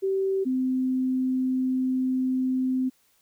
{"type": "tone pair in turn", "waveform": "sine", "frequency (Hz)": [385.8, 258.1], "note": ["G4", "C4"], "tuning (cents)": [-28, -23], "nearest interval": "perfect fifth", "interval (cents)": 695, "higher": "first", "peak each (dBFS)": -22, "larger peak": "neither", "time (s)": [[0.02, 0.45], [0.45, 2.9]], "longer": "second", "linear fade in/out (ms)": 20, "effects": ["white hiss -65 dBFS RMS until 3.21 s"]}